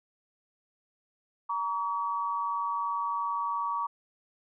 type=tone pair together; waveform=sine; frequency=939.8 / 1137 Hz; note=A#5 / C#6; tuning=+14 / +44 cents; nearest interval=minor third; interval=330 cents; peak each=-32 / -30 dBFS; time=1.49-3.87 s; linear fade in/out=10 ms; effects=none